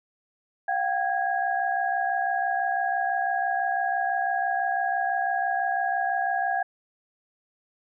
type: tone cluster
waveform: sine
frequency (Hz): 707 / 773 / 1649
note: F5 / G5 / G#6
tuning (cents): +21 / -24 / -13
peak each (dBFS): -28 / -26 / -29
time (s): 0.68-6.63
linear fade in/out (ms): 5
effects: none